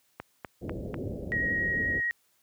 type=click train; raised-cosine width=0.5 ms; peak=-21 dBFS; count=4; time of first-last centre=0.2-0.943 s; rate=4.04 Hz
type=low-pass noise; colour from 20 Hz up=pink; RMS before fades=-34 dBFS; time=0.61-2.01 s; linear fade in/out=20 ms; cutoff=590 Hz; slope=48 dB/octave
type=tone with vibrato; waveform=sine; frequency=1890 Hz; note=A#6; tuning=23 cents sharp; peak=-26 dBFS; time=1.32-2.11 s; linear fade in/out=0 ms; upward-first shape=square; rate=11 Hz; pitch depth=8 cents each way
effects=white hiss -69 dBFS RMS until 2.42 s + high-pass 60 Hz 12 dB/octave